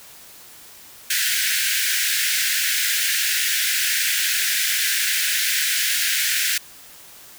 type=high-pass noise; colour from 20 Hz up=pink; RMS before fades=-21 dBFS; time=1.1-6.58 s; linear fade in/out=5 ms; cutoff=1500 Hz; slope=96 dB/octave; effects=white hiss -44 dBFS RMS until 7.38 s